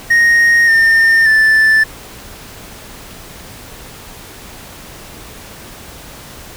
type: tone with pitch steps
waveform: triangle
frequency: 1864.7 / 1811.6 / 1760 Hz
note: A#6 / A#6 / A6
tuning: 0 / -50 / 0 cents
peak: -5 dBFS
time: 0.1-1.84 s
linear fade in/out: 10 ms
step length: 580 ms
effects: pink hiss -34 dBFS RMS until 6.56 s